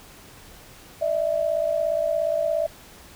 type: tone pair together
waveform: sine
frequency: 597.9 / 655 Hz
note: D5 / E5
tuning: +31 / -11 cents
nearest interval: major second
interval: 158 cents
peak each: -24 / -23 dBFS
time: 1.01-2.67 s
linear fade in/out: 10 ms
effects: pink hiss -47 dBFS RMS until 3.15 s